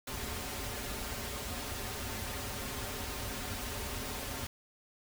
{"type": "noise with comb filter", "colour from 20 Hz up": "pink", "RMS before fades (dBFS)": -39, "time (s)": [0.07, 4.47], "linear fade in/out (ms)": 5, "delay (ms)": 6.1, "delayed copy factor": -0.75, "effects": []}